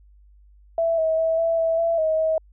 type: tone with pitch steps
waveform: sine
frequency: 663 / 641 / 650 / 662 / 655 / 668 / 633 / 638 Hz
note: E5 / E5 / E5 / E5 / E5 / E5 / D#5 / D#5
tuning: +10 / -49 / -24 / +7 / -11 / +23 / +30 / +43 cents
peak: -18 dBFS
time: 0.78-2.38 s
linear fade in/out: 2 ms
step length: 200 ms
effects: added 50 Hz sine -49 dBFS peak until 2.52 s